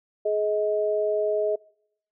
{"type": "tone pair together", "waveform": "sine", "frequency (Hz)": [421.4, 632], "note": ["G#4", "D#5"], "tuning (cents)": [25, 27], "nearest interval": "perfect fifth", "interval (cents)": 702, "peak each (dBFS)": -24, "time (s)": [0.25, 1.56], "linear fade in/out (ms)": 10, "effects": ["noise-tail reverb RT60 0.7 s tail -25 dB re dry"]}